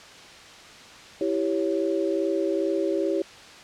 sine chord, C# diminished, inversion first, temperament equal, 329.6 / 392 / 554.4 Hz, E4 / G4 / C#5, 0 / 0 / 0 cents, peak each -26 / -26 / -28 dBFS, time 1.21-3.22 s, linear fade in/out 2 ms, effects white hiss -45 dBFS RMS until 3.63 s + low-pass 5000 Hz 12 dB/octave

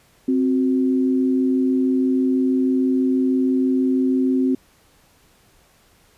sine tone pair together, 261.6 / 367.8 Hz, C4 / F#4, 0 / -10 cents, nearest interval tritone, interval 590 cents, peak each -16 / -24 dBFS, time 0.28-4.55 s, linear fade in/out 5 ms, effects pink hiss -56 dBFS RMS until 6.17 s + resampled to 32000 Hz

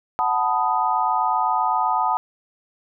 sine chord, B dominant seventh, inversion second, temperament equal, 740 / 880 / 987.8 / 1244.5 Hz, F#5 / A5 / B5 / D#6, 0 / 0 / 0 / 0 cents, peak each -24 / -22 / -24 / -24 dBFS, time 0.19-2.17 s, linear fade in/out 0 ms, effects none

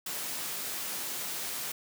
white high-pass noise, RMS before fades -36 dBFS, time 0.06-1.72 s, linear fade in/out 5 ms, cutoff 140 Hz, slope 12 dB/octave, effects none

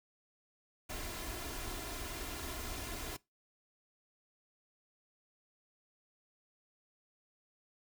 pink noise with comb filter, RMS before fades -42 dBFS, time 0.89-3.17 s, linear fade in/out 10 ms, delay 2.9 ms, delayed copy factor +0.55, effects noise-tail reverb RT60 0.2 s tail -21 dB re dry

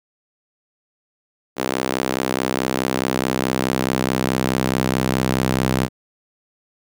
sawtooth tone with high-pass filter sweep, 64.7 Hz, C2, 19 cents flat, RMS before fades -21 dBFS, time 1.56-5.89 s, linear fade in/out 50 ms, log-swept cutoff 330 to 150 Hz, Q 0.99, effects none

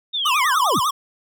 sine linear sweep, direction down, 3729 to 55 Hz, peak -20 dBFS, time 0.13-0.8 s, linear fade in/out 20 ms
square tone with vibrato, 1108.7 Hz, C#6, in tune, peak -18 dBFS, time 0.25-0.91 s, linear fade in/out 10 ms, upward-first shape triangle, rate 10 Hz, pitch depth 240 cents each way
effects none

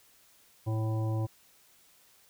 harmonic tone with a mistuned harmonic, 110 Hz, A2, in tune, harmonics 1 / 3 / 5 / 7 / 9, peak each -28 / -38 / -42 / -45 / -47 dBFS, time 0.66-1.27 s, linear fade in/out 20 ms, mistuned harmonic 1, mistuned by +17 cents, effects white hiss -62 dBFS RMS until 2.29 s

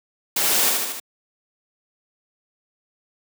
white noise with echo, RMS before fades -21 dBFS, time 0.36-0.7 s, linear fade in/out 5 ms, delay 75 ms, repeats 4, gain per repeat -3 dB, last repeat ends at 1 s, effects high-pass 200 Hz 12 dB/octave

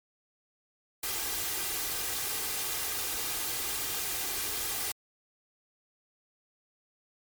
white noise with comb filter, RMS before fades -33 dBFS, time 1.03-4.92 s, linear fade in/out 5 ms, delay 2.5 ms, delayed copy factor +0.5, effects MP3 96 kbps

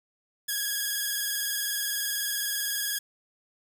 5% pulse tone with vibrato, 1661.2 Hz, G#6, in tune, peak -17 dBFS, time 0.48-2.99 s, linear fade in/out 10 ms, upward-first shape square, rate 20 Hz, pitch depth 37 cents each way, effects 9-bit

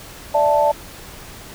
sine chord, D suspended second, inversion none, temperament just, 587.3 / 660.7 / 881 Hz, D5 / E5 / A5, 0 / +4 / +2 cents, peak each -16 / -21 / -16 dBFS, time 0.34-0.72 s, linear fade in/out 10 ms, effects pink hiss -38 dBFS RMS until 1.54 s

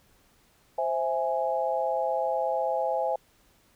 sine chord, C augmented, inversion none, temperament equal, 523.3 / 659.3 / 830.6 Hz, C5 / E5 / G#5, 0 / 0 / 0 cents, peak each -29 dBFS, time 0.78-3.16 s, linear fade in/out 5 ms, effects pink hiss -63 dBFS RMS until 3.75 s

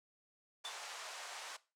pink band-pass noise, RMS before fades -48 dBFS, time 0.64-1.57 s, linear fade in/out 10 ms, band 650 to 8400 Hz, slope 24 dB/octave
triangle tone with exponential decay, 3520 Hz, A7, in tune, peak -38 dBFS, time 0.65-0.8 s, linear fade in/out 5 ms, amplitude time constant 32 ms
effects noise-tail reverb RT60 0.3 s tail -18 dB re dry

